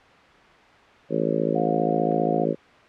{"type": "harmonic tone", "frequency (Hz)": 55, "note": "A1", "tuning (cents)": 0, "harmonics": [3, 4, 5, 6, 7, 8, 9, 10], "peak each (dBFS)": [-29, -29, -29, -29, -29, -29, -29, -29], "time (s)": [1.09, 2.56], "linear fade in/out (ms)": 50}
{"type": "tone", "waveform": "sine", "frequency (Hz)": 710, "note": "F5", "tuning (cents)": 28, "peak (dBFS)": -26, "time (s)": [1.55, 2.45], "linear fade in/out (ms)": 10}
{"type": "clicks", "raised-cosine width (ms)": 0.3, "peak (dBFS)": -32, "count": 2, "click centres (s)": [2.115, 2.121]}
{"effects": ["white hiss -50 dBFS RMS until 2.88 s", "low-pass 2000 Hz 12 dB/octave"]}